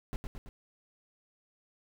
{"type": "noise with echo", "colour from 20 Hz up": "brown", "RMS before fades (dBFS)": -34, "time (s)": [0.13, 0.16], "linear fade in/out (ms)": 0, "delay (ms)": 110, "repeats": 3, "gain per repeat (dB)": -4, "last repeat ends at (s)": 0.49, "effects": []}